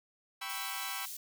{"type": "chord", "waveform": "15% pulse", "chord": "C# half-diminished seventh", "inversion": "second", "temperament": "equal", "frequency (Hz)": [784, 987.8, 1108.7, 1318.5], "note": ["G5", "B5", "C#6", "E6"], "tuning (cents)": [0, 0, 0, 0], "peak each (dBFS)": -37, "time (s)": [0.41, 1.06], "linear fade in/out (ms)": 10}
{"type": "high-pass noise", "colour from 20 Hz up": "white", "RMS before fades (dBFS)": -43, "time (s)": [0.49, 1.17], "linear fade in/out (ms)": 5, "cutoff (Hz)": 4300, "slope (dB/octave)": 12}
{"effects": []}